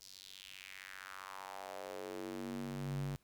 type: tone with high-pass filter sweep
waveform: square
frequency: 47.62 Hz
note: G1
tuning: 49 cents flat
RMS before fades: -45 dBFS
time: 0.01-3.16 s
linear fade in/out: 0 ms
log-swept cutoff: 5200 to 110 Hz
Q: 2.9
effects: pink hiss -73 dBFS RMS until 3.23 s